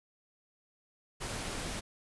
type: noise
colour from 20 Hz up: pink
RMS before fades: -38 dBFS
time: 1.2-1.81 s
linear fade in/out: 20 ms
effects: resampled to 24000 Hz